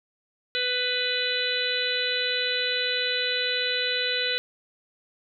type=harmonic tone; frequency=497.4 Hz; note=B4; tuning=12 cents sharp; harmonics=1 / 3 / 4 / 5 / 6 / 7 / 8; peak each=-32 / -31 / -34 / -33 / -32 / -34 / -28 dBFS; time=0.55-4.38 s; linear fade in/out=0 ms; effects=none